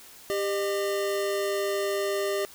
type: tone pair together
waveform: square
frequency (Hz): 396.8 / 609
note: G4 / D#5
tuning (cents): +21 / -37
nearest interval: perfect fifth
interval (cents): 742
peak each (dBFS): -28 / -31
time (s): 0.3-2.45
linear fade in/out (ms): 0
effects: white hiss -49 dBFS RMS until 2.54 s